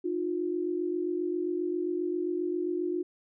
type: tone pair together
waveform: sine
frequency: 308.6 / 356.1 Hz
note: D#4 / F4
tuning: -14 / +34 cents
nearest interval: major second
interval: 248 cents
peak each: -33 / -29 dBFS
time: 0.04-3.03 s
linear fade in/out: 10 ms
effects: none